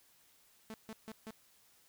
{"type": "tone bursts", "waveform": "sawtooth", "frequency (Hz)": 220, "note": "A3", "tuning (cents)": 0, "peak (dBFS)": -40, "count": 4, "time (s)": [0.7, 1.306], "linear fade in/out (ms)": 0, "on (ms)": 39, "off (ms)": 150, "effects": ["white hiss -67 dBFS RMS until 1.88 s"]}